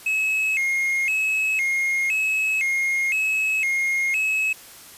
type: tone with vibrato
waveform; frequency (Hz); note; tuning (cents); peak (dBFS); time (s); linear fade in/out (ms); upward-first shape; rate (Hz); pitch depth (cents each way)
triangle; 2349; D7; 0; -18; 0.06-4.53; 5; square; 0.98; 160
effects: white hiss -44 dBFS RMS until 4.97 s + resampled to 32000 Hz